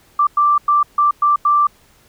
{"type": "tone bursts at uneven times", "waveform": "sine", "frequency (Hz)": 1174.7, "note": "D6", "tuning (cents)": 0, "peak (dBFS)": -10, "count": 6, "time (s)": [[0.19, 0.27], [0.37, 0.58], [0.68, 0.83], [0.98, 1.11], [1.22, 1.36], [1.45, 1.67]], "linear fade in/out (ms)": 5, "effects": ["pink hiss -52 dBFS RMS until 2.08 s"]}